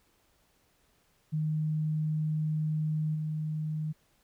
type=tone with level steps; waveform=sine; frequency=154.7 Hz; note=D#3; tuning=10 cents flat; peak=-27 / -30 dBFS; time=1.32-3.93 s; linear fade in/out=20 ms; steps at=3.14 s; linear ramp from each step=20 ms; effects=pink hiss -69 dBFS RMS until 4.23 s